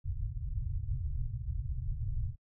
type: low-pass noise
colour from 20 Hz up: pink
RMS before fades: -35 dBFS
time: 0.04-2.36 s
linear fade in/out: 20 ms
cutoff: 140 Hz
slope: 96 dB/octave
effects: noise-tail reverb RT60 0.1 s tail -26 dB re dry